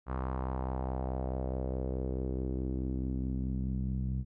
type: tone with low-pass filter sweep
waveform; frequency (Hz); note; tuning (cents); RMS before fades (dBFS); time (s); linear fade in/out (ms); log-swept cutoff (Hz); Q
sawtooth; 64.7; C2; -19; -34; 0.06-4.25; 50; 1200 to 160; 2.5
effects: none